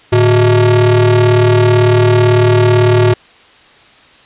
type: ring-modulated tone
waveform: square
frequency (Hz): 128.5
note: C3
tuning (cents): -31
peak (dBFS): -4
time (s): 0.12-3.14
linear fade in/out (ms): 10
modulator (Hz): 238
effects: white hiss -43 dBFS RMS until 4.25 s + resampled to 8000 Hz